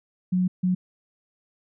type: tone bursts at uneven times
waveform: sine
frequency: 182.6 Hz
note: F#3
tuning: 23 cents flat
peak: -19 dBFS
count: 2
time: 0.32-0.48 / 0.63-0.75 s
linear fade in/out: 10 ms
effects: none